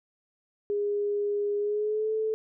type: tone with pitch glide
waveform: sine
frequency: 410.2 to 437.1 Hz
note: G#4 to A4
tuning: -21 to -11 cents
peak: -25 dBFS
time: 0.7-2.34 s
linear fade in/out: 0 ms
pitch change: +110 cents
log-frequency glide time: 1.58-2.12 s
effects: none

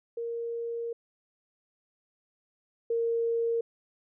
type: tone pair in turn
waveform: sine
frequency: 466.2 / 462.7 Hz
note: A#4 / A#4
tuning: 0 / -13 cents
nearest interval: unison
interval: 13 cents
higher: first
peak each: -31 / -25 dBFS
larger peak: second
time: 0.17-0.93 / 2.9-3.61 s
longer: first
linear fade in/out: 5 ms
effects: none

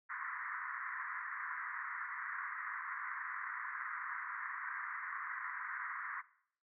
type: band-pass noise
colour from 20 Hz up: white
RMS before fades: -43 dBFS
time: 0.09-6.22 s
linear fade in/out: 20 ms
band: 1000 to 2000 Hz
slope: 96 dB/octave
effects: noise-tail reverb RT60 0.6 s tail -18 dB re dry

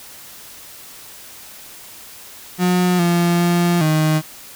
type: tone with pitch steps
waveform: 35% pulse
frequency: 180.1 / 172.6 / 173.6 / 155.7 Hz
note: F#3 / F3 / F3 / D#3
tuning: -46 / -20 / -10 / +2 cents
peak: -12 dBFS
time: 2.58-4.22 s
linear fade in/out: 50 ms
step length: 410 ms
effects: white hiss -39 dBFS RMS until 4.55 s

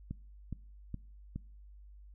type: click train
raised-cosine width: 5 ms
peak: -26 dBFS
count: 4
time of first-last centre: 0.11-1.36 s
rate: 2.4 Hz
effects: noise-tail reverb RT60 0.5 s tail -23 dB re dry + added 50 Hz sine -51 dBFS peak until 2.14 s

